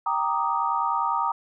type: chord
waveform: sine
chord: Eb major seventh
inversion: first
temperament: equal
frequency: 784 / 932.3 / 1174.7 / 1244.5 Hz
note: G5 / Bb5 / D6 / Eb6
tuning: 0 / 0 / 0 / 0 cents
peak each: -30 / -25 / -30 / -27 dBFS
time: 0.06-1.32 s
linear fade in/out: 5 ms
effects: none